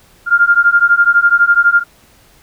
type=beating tone pair; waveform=sine; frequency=1396.9 / 1408.9 Hz; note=F6 / F6; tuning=0 / +15 cents; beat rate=12 Hz; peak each=-10 dBFS; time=0.26-1.84 s; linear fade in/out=50 ms; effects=pink hiss -48 dBFS RMS until 2.42 s